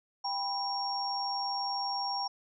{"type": "tone cluster", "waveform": "sine", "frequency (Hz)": [794, 974, 5540], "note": ["G5", "B5", "F8"], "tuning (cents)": [22, -24, -15], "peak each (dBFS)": [-35, -37, -34], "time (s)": [0.24, 2.28], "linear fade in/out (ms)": 10, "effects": []}